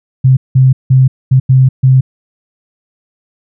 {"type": "tone bursts at uneven times", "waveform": "sine", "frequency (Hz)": 130.81, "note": "C3", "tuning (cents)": 0, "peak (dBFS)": -3, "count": 6, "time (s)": [[0.24, 0.37], [0.55, 0.73], [0.9, 1.08], [1.31, 1.4], [1.49, 1.69], [1.83, 2.01]], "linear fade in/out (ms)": 10, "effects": []}